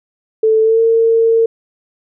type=tone with pitch glide; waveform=sine; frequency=440 to 454.7 Hz; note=A4 to A#4; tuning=0 to -43 cents; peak=-8 dBFS; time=0.43-1.46 s; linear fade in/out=5 ms; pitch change=+57 cents; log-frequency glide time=0.62-0.8 s; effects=none